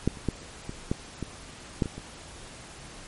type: clicks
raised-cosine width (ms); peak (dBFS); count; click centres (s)
3; -9 / -30 / -12 / -22 / -12 / -18 / -10 / -20 / -24; 9; 0.076 / 0.172 / 0.287 / 0.694 / 0.915 / 1.227 / 1.822 / 1.858 / 1.98
effects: pink hiss -45 dBFS RMS until 3.07 s + MP3 48 kbps